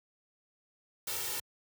white noise with comb filter, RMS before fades -36 dBFS, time 1.07-1.4 s, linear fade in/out 5 ms, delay 2.2 ms, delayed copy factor +0.8, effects high-pass 80 Hz 12 dB/octave

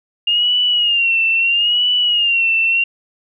sine tone with vibrato, 2817 Hz, F7, 14 cents sharp, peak -12 dBFS, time 0.27-2.84 s, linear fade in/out 5 ms, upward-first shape sine, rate 0.76 Hz, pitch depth 88 cents each way, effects none

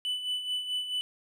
triangle tone with tremolo, 2988 Hz, F#7, 16 cents sharp, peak -26 dBFS, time 0.05-1.01 s, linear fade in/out 0 ms, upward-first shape sine, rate 4.6 Hz, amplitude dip 60%, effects none

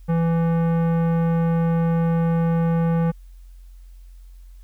sine tone with tanh clipping, 166.4 Hz, E3, 17 cents sharp, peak -19 dBFS, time 0.08-3.12 s, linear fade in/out 20 ms, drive 16 dB, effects added 44 Hz sine -40 dBFS peak until 4.63 s + white hiss -64 dBFS RMS until 4.63 s

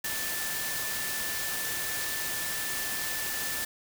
sine tone in noise, 1760 Hz, A6, in tune, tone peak -37 dBFS, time 0.04-3.65 s, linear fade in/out 5 ms, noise white, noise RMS -33 dBFS, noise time 0.04-3.65 s, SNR -7 dB, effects none

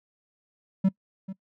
triangle tone with echo, 191.4 Hz, G3, 41 cents flat, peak -15 dBFS, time 0.84-0.89 s, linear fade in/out 10 ms, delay 440 ms, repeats 1, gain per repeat -15 dB, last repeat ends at 1.33 s, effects noise-tail reverb RT60 0.1 s tail -22 dB re dry

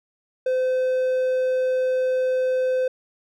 triangle tone, 513 Hz, C5, 34 cents flat, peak -17 dBFS, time 0.46-2.88 s, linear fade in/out 5 ms, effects none

